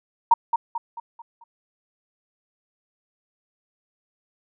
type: tone with echo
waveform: sine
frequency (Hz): 932.3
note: A#5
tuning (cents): 0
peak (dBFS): -10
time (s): 0.31-0.34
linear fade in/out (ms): 5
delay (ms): 220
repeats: 5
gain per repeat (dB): -7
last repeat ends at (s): 1.44
effects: none